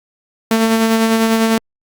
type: tone with tremolo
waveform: sawtooth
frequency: 224.4 Hz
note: A3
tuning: 34 cents sharp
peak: -6 dBFS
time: 0.51-1.58 s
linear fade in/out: 2 ms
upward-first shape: sine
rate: 10 Hz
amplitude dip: 35%
effects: Opus 48 kbps